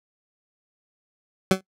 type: tone with exponential decay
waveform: 20% pulse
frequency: 188.8 Hz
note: F#3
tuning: 35 cents sharp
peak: -7 dBFS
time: 1.51-1.61 s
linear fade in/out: 2 ms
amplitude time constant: 21 ms
effects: noise-tail reverb RT60 0.1 s tail -18 dB re dry + low-pass 12000 Hz 12 dB/octave